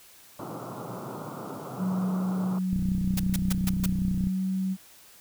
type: band-pass noise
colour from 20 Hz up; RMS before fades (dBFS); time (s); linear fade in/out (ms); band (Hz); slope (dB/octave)
pink; -38; 0.39-2.59; 5; 110 to 1400; 96
type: tone with pitch glide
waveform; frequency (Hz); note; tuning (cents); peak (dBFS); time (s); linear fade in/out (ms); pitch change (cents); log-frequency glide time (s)
sine; 185.6 to 188.95; F#3 to F#3; +6 to +37; -25; 1.77-4.77; 50; +31; 4.15-4.45
type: click train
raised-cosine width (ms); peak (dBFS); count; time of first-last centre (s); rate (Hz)
5; -19; 50; 2.73-4.271; 31.8
type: noise bursts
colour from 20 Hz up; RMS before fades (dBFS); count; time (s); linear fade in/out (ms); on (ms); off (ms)
white; -31; 5; 3.17-3.86; 5; 26; 140
effects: white hiss -53 dBFS RMS until 5.2 s